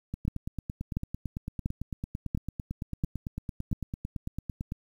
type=two click trains; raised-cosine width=5 ms; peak=-16 / -21 dBFS; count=6 / 42; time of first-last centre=0.28-3.728 / 0.14-4.721 s; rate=1.45 / 8.95 Hz; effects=9-bit